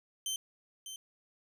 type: tone with echo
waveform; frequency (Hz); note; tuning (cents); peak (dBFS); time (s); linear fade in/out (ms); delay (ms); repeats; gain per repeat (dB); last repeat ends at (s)
20% pulse; 3103; G7; -18; -28; 0.26-0.36; 2; 600; 1; -9; 0.96
effects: none